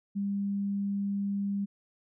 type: tone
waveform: sine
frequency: 200 Hz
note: G3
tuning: 35 cents sharp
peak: -28 dBFS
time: 0.15-1.66 s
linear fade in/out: 20 ms
effects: none